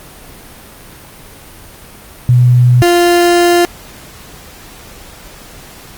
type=tone pair in turn; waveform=sine / 30% pulse; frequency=123.47 / 348.3 Hz; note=B2 / F4; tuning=0 / -5 cents; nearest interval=octave + tritone; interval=1795 cents; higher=second; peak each=-4 dBFS; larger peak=neither; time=2.29-2.82 / 2.82-3.65 s; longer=second; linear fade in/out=0 ms; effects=pink hiss -35 dBFS RMS until 5.97 s + Opus 32 kbps